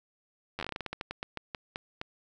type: slowing click train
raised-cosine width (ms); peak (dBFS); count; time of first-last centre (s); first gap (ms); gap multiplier
0.3; -19; 19; 0.59-2.014; 10; 1.21
effects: none